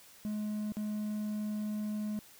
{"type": "tone with dropouts", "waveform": "triangle", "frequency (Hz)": 211.3, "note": "G#3", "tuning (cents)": 30, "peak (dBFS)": -31, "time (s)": [0.25, 2.19], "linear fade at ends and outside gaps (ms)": 0, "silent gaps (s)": [0.721, 0.769], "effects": ["white hiss -57 dBFS RMS until 2.39 s"]}